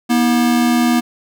square tone pair together, 240.4 / 320.9 Hz, B3 / E4, -46 / -46 cents, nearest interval perfect fourth, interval 500 cents, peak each -13 / -20 dBFS, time 0.09-1.01 s, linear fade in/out 20 ms, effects none

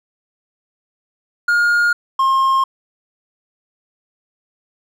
triangle tone pair in turn, 1422 / 1067.8 Hz, F6 / C6, +31 / +35 cents, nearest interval perfect fourth, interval 496 cents, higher first, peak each -10 dBFS, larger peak neither, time 1.48-1.93 / 2.19-2.64 s, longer neither, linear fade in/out 5 ms, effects none

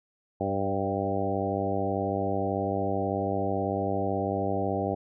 harmonic tone with a mistuned harmonic, 98.2 Hz, G2, 4 cents sharp, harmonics 1 / 2 / 3 / 4 / 5 / 6 / 7 / 8, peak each -34 / -34 / -34 / -34 / -34 / -34 / -34 / -34 dBFS, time 0.4-4.95 s, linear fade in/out 10 ms, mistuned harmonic 6, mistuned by +15 cents, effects none

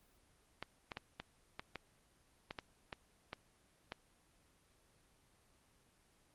clicks, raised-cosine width 0.3 ms, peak -26 dBFS, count 11, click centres 0.626 / 0.918 / 0.971 / 1.2 / 1.595 / 1.757 / 2.509 / 2.588 / 2.928 / 3.331 / 3.921 s, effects pink hiss -71 dBFS RMS until 6.34 s + Opus 24 kbps

